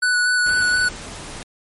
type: tone with vibrato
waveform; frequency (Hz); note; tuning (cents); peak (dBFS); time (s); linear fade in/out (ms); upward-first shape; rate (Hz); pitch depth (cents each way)
square; 1480; F#6; 0; -16; 0.02-0.89; 10; square; 4.2; 10
type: noise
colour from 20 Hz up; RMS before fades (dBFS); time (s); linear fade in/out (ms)
pink; -34; 0.46-1.43; 2
effects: MP3 48 kbps